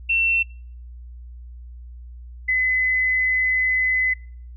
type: tone pair in turn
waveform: sine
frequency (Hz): 2701 / 2023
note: E7 / B6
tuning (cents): +42 / +41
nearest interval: perfect fourth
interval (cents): 501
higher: first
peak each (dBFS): -17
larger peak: neither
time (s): 0.09-0.43 / 2.48-4.14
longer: second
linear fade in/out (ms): 10
effects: noise-tail reverb RT60 0.5 s tail -23 dB re dry + added 60 Hz sine -36 dBFS peak until 4.56 s